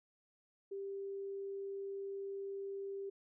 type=tone; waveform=sine; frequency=394.1 Hz; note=G4; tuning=9 cents sharp; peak=-40 dBFS; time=0.71-3.1 s; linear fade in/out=10 ms; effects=none